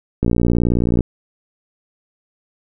click train, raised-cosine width 3 ms, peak -4 dBFS, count 47, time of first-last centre 0.23-1.007 s, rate 59.2 Hz, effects none

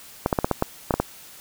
clicks, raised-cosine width 1 ms, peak -5 dBFS, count 9, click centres 0.261 / 0.328 / 0.388 / 0.445 / 0.513 / 0.624 / 0.908 / 0.94 / 1 s, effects white hiss -45 dBFS RMS until 1.4 s

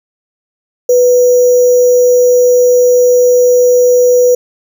sine tone with sample-and-hold, 493.9 Hz, B4, in tune, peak -4 dBFS, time 0.89-4.35 s, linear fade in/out 5 ms, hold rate 6300 Hz, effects none

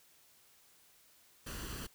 pink noise with comb filter, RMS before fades -43 dBFS, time 1.46-1.87 s, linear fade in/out 10 ms, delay 0.67 ms, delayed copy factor +0.55, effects white hiss -65 dBFS RMS until 1.94 s

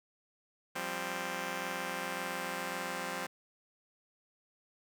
5% pulse chord, F suspended second, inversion none, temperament just, 174.61 / 196.44 / 261.9 Hz, F3 / G3 / C4, 0 / +4 / +2 cents, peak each -30 dBFS, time 0.75-3.27 s, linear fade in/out 10 ms, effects none

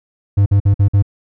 triangle tone bursts, 100 Hz, G2, 35 cents sharp, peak -6 dBFS, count 5, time 0.37-1.025 s, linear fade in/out 10 ms, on 91 ms, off 50 ms, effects none

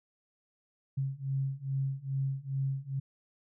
sine beating tone pair, 134.5 / 136.9 Hz, C3 / C#3, +48 / -21 cents, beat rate 2.4 Hz, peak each -34 / -33 dBFS, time 0.97-3 s, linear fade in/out 10 ms, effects none

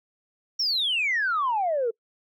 sine exponential sweep, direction down, 5660 to 440 Hz, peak -21 dBFS, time 0.59-1.91 s, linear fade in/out 10 ms, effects noise-tail reverb RT60 0.1 s tail -25 dB re dry + tanh soft clip ceiling -18 dBFS

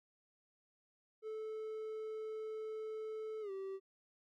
triangle tone with pitch glide, 436.2 to 386.4 Hz, A4 to G4, -15 to -25 cents, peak -39 dBFS, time 1.22-3.8 s, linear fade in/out 50 ms, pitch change -210 cents, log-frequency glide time 3.41-3.51 s, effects none

